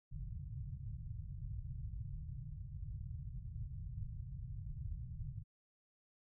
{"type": "low-pass noise", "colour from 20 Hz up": "white", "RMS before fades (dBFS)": -45, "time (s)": [0.11, 5.44], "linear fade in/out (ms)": 20, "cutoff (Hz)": 140, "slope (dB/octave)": 48, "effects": []}